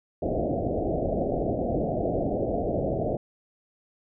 white low-pass noise, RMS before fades -27 dBFS, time 0.22-3.17 s, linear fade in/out 5 ms, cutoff 720 Hz, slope 96 dB/octave, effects none

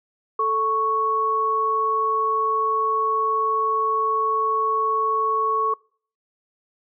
sine tone pair together, 440.3 / 1108.7 Hz, A4 / C#6, +1 / 0 cents, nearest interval octave + major third, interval 1599 cents, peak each -26 / -19 dBFS, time 0.39-5.74 s, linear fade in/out 5 ms, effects noise-tail reverb RT60 0.5 s tail -26 dB re dry

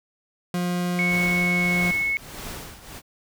40% pulse tone, 177.4 Hz, F3, 27 cents sharp, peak -22 dBFS, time 0.54-1.91 s, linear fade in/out 2 ms
sine tone with pitch glide, 2210 to 2196 Hz, C#7 to C#7, -6 to -17 cents, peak -21 dBFS, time 0.99-2.17 s, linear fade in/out 0 ms, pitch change -11 cents, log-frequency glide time 1.18-1.94 s
pink noise with tremolo, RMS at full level -34 dBFS, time 1.08-3.02 s, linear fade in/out 50 ms, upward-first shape triangle, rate 1.6 Hz, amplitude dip 80%
effects none

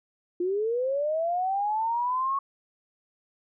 sine linear sweep, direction up, 344.6 to 1108.7 Hz, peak -24 dBFS, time 0.4-2.39 s, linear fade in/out 5 ms, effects none

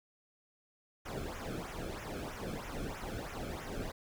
brown noise with flanger, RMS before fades -41 dBFS, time 1.05-3.92 s, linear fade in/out 10 ms, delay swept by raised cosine 0.22 to 1.08 ms, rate 3.1 Hz, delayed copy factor -0.8, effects none

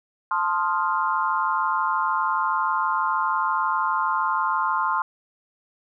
sine chord, F dominant seventh, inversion first, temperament equal, 880 / 1046.5 / 1244.5 / 1396.9 Hz, A5 / C6 / Eb6 / F6, 0 / 0 / 0 / 0 cents, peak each -27 / -23 / -28 / -28 dBFS, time 0.31-5.02 s, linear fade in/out 2 ms, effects none

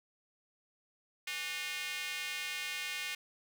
square tone with high-pass filter, 164.81 Hz, E3, in tune, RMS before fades -39 dBFS, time 1.27-3.15 s, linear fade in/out 5 ms, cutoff 2300 Hz, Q 2.4, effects none

